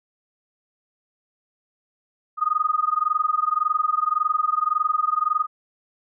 sine tone with amplitude modulation, 1240 Hz, D#6, 6 cents flat, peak -15 dBFS, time 2.37-5.47 s, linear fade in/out 50 ms, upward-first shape sine, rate 21.8 Hz, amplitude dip 95%, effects none

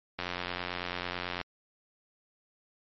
click train, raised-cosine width 0.3 ms, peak -17 dBFS, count 110, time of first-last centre 0.19-1.413 s, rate 89.1 Hz, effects MP3 32 kbps

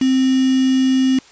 sine tone with quantisation, 261.8 Hz, C4, 1 cent sharp, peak -12 dBFS, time 0.01-1.19 s, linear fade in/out 5 ms, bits 4, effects white hiss -46 dBFS RMS until 1.31 s + resampled to 16000 Hz

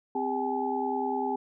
sine tone cluster, 260.7 / 402.4 / 783 / 853 Hz, C4 / G4 / G5 / G#5, -6 / +45 / -2 / +46 cents, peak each -33 / -32 / -34 / -31 dBFS, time 0.15-1.36 s, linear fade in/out 5 ms, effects none

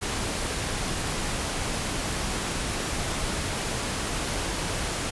pink noise, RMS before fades -29 dBFS, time 0.01-5.11 s, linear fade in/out 20 ms, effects resampled to 24000 Hz

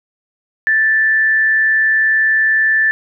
sine tone with frequency modulation, 1760 Hz, A6, in tune, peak -10 dBFS, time 0.67-2.91 s, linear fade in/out 0 ms, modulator 131 Hz, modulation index 0.25, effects none

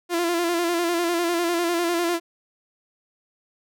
sawtooth tone with vibrato, 343.2 Hz, F4, 30 cents flat, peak -17 dBFS, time 0.09-2.2 s, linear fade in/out 50 ms, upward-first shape square, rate 10 Hz, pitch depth 40 cents each way, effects none

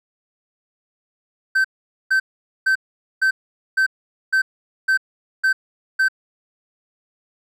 triangle tone bursts, 1546 Hz, G6, 24 cents flat, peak -12 dBFS, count 9, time 1.55-6.085 s, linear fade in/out 10 ms, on 95 ms, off 460 ms, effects none

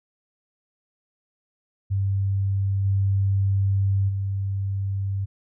sine tone with level steps, 98 Hz, G2, in tune, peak -20 / -18 / -23 dBFS, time 1.9-5.26 s, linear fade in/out 20 ms, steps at 2.84 / 4.08 s, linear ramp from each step 20 ms, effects none

